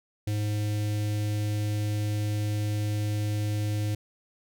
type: tone with notch filter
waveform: square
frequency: 105 Hz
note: G#2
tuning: 19 cents sharp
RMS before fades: -28 dBFS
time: 0.27-3.95 s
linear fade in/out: 5 ms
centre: 1100 Hz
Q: 0.61
effects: none